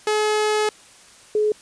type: tone pair in turn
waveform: sawtooth / sine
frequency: 425.9 / 424.4 Hz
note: G#4 / G#4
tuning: +44 / +38 cents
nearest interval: unison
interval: 6 cents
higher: first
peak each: -14 / -16 dBFS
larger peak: first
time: 0.07-0.69 / 1.35-1.52 s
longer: first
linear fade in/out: 2 ms
effects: white hiss -48 dBFS RMS until 1.61 s + resampled to 22050 Hz